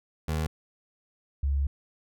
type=tone pair in turn; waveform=25% pulse / sine; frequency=78.4 / 69.58 Hz; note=D#2 / C#2; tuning=+14 / +7 cents; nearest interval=major second; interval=207 cents; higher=first; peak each=-23 dBFS; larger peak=neither; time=0.28-0.47 / 1.43-1.67 s; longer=second; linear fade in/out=5 ms; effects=none